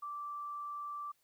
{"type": "tone", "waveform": "sine", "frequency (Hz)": 1169, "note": "D6", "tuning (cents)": -8, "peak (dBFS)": -39, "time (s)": [0.02, 1.12], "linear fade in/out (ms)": 10, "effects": ["white hiss -75 dBFS RMS until 1.23 s"]}